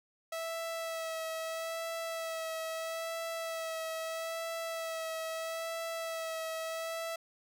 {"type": "tone with vibrato", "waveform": "sawtooth", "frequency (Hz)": 653, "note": "E5", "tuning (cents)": -17, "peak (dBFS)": -32, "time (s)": [0.32, 7.16], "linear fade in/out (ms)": 5, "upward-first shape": "sine", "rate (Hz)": 0.77, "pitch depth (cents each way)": 20, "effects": []}